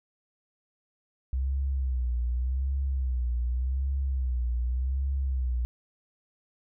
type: tone with vibrato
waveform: sine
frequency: 63.9 Hz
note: C2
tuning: 40 cents flat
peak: -25 dBFS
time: 1.33-5.65 s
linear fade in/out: 0 ms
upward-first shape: sine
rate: 0.86 Hz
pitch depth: 110 cents each way
effects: none